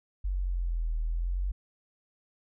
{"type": "linear two-way sweep", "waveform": "sine", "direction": "down then up", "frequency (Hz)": [47.83, 39.29, 47.83], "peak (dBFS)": -27, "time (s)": [0.24, 1.52], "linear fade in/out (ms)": 10, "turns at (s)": 0.99, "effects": []}